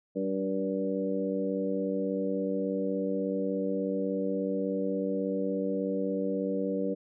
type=harmonic tone with a mistuned harmonic; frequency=96.5 Hz; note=G2; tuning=27 cents flat; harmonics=2 / 3 / 4 / 5 / 6; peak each=-33 / -33 / -39 / -32 / -37 dBFS; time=0.15-6.95 s; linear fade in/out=20 ms; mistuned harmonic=4; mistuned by=-23 cents; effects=none